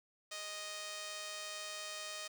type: tone with amplitude modulation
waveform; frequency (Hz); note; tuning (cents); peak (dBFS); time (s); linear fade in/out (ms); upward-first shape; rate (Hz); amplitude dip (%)
5% pulse; 622.3; D#5; 0; -29; 0.31-2.28; 10; sine; 205; 45
effects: none